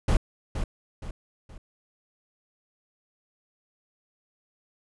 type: noise with echo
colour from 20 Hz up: brown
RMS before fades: -19 dBFS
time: 0.08-0.17 s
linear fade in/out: 5 ms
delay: 470 ms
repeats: 3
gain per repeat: -8 dB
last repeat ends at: 1.58 s
effects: resampled to 24000 Hz